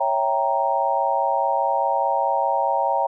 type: chord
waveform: sine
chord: C# diminished seventh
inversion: none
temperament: equal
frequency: 554.4 / 659.3 / 784 / 932.3 Hz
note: C#5 / E5 / G5 / Bb5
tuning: 0 / 0 / 0 / 0 cents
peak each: -25 / -26 / -23 / -22 dBFS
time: 0-3.07 s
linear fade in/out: 10 ms
effects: none